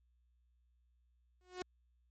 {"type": "tone with exponential growth", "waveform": "sawtooth", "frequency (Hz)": 364.2, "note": "F#4", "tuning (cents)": -27, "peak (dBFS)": -33, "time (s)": [1.41, 1.62], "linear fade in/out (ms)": 0, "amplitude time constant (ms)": 45, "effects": ["added 60 Hz sine -70 dBFS peak until 2.1 s", "MP3 32 kbps"]}